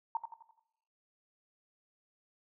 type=tone with echo; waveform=sine; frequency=915 Hz; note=A#5; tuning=32 cents flat; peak=-29 dBFS; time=0.15-0.17 s; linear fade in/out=2 ms; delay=85 ms; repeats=5; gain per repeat=-7 dB; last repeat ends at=0.595 s; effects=noise-tail reverb RT60 0.8 s tail -18 dB re dry